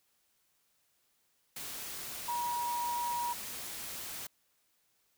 sine tone in noise, 958 Hz, A#5, 47 cents sharp, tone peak -32 dBFS, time 2.28-3.33 s, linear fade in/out 5 ms, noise white, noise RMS -42 dBFS, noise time 1.56-4.27 s, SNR +7 dB, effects white hiss -74 dBFS RMS until 5.17 s

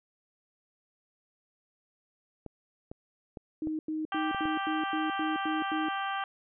clicks, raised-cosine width 2 ms, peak -27 dBFS, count 6, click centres 2.463 / 2.915 / 3.372 / 3.672 / 4.347 / 4.455 s
sine tone bursts, 311.9 Hz, D#4, 4 cents sharp, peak -30 dBFS, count 9, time 3.62-5.886 s, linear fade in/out 2 ms, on 170 ms, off 92 ms
harmonic tone, 392 Hz, G4, in tune, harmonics 2 / 3 / 4 / 5 / 6 / 7 / 8, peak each -34 / -35 / -37 / -45 / -50 / -45 / -43 dBFS, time 4.12-6.24 s, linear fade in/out 2 ms
effects none

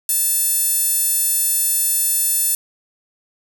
sawtooth tone with high-pass filter, 880 Hz, A5, in tune, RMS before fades -18 dBFS, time 0.09-2.55 s, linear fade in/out 2 ms, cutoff 10000 Hz, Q 2, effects none

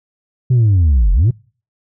sine linear two-way sweep, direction down then up, 130.81 to 41.56 to 130.81 Hz, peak -6 dBFS, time 0.5-1.31 s, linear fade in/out 10 ms, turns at 1.13 s, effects noise-tail reverb RT60 0.4 s tail -25 dB re dry + tanh soft clip ceiling -7 dBFS

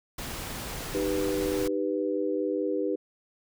pink noise, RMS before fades -36 dBFS, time 0.18-1.68 s, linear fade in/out 5 ms
sine chord, Eb augmented, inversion none, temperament equal with one note detuned, 307.4 / 392 / 493.9 Hz, Eb4 / G4 / B4, -21 / 0 / 0 cents, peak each -30 dBFS, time 0.94-2.96 s, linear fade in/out 10 ms
effects none

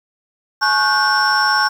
sine tone cluster, 852 / 1097 / 1451 / 1551 / 5440 Hz, G#5 / C#6 / F#6 / G6 / F8, +44 / -18 / -34 / -19 / -46 cents, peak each -18 dBFS, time 0.61-1.69 s, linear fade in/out 20 ms, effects tanh soft clip ceiling -6 dBFS + 7-bit

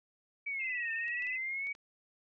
sine exponential two-way sweep, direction down then up, 2300 to 1805 to 2269 Hz, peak -34 dBFS, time 0.46-1.73 s, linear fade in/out 10 ms, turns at 0.92 s
sine tone with vibrato, 2600 Hz, E7, 24 cents flat, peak -39 dBFS, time 0.59-1.38 s, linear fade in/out 20 ms, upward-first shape square, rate 19 Hz, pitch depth 36 cents each way
clicks, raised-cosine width 0.2 ms, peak -38 dBFS, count 5, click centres 1.081 / 1.223 / 1.269 / 1.67 / 1.751 s
effects none

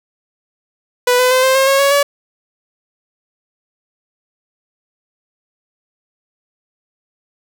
sawtooth tone with pitch steps, 493.9 / 504 / 514.3 / 524.8 / 535.5 / 546.4 / 557.6 / 569 Hz, B4 / B4 / C5 / C5 / C5 / C#5 / C#5 / C#5, 0 / +35 / -30 / +5 / +40 / -25 / +10 / +45 cents, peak -6 dBFS, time 1.07-2.03 s, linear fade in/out 5 ms, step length 120 ms, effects none

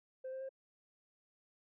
sine tone with pitch steps, 520 / 526.3 / 532.8 Hz, C5 / C5 / C5, -11 / +10 / +31 cents, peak -39 dBFS, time 0.24-0.492 s, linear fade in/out 10 ms, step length 84 ms, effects tanh soft clip ceiling -39 dBFS

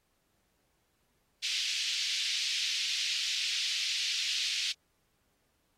white band-pass noise, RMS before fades -33 dBFS, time 1.42-4.73 s, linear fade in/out 20 ms, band 2600 to 4900 Hz, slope 24 dB/octave, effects pink hiss -75 dBFS RMS until 5.77 s + AAC 48 kbps

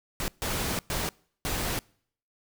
pink noise bursts at uneven times, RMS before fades -30 dBFS, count 4, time 0.2-0.28 / 0.42-0.79 / 0.9-1.09 / 1.45-1.79 s, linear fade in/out 0 ms, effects noise-tail reverb RT60 0.6 s tail -26 dB re dry

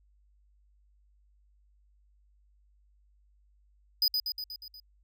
square tone with echo, 4978 Hz, D#8, in tune, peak -23 dBFS, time 4.02-4.08 s, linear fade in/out 2 ms, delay 120 ms, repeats 6, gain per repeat -4 dB, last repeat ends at 4.8 s, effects added 50 Hz sine -62 dBFS peak until 5.03 s

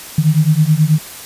sine beating tone pair, 150.3 / 159.6 Hz, D3 / D#3, +40 / +44 cents, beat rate 9.3 Hz, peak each -12 dBFS, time 0.18-0.99 s, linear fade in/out 5 ms, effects white hiss -32 dBFS RMS until 1.25 s + resampled to 32000 Hz

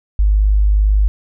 sine tone, 51.1 Hz, G#1, 27 cents flat, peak -9 dBFS, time 0.19-1.08 s, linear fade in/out 0 ms, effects none

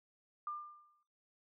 sine tone with exponential decay, 1197 Hz, D6, 33 cents sharp, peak -36 dBFS, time 0.47-1.03 s, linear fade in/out 2 ms, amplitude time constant 120 ms, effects noise-tail reverb RT60 0.6 s tail -18 dB re dry

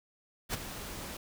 pink noise with ADSR envelope, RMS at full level -31 dBFS, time 0.49-1.17 s, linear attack 48 ms, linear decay 18 ms, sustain -11 dB, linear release 4 ms, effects none

